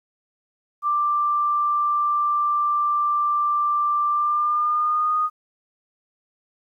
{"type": "tone with pitch glide", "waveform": "sine", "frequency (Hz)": [1180, 1235.8], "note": ["D6", "D#6"], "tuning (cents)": [8, -12], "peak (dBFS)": -18, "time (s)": [0.82, 5.3], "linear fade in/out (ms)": 50, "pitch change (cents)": 80, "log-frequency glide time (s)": [4.1, 5.18], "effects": ["10-bit"]}